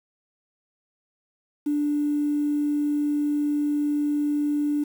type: tone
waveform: triangle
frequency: 293.7 Hz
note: D4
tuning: in tune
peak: -17 dBFS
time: 1.66-4.84 s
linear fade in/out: 10 ms
effects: tanh soft clip ceiling -19 dBFS + 8-bit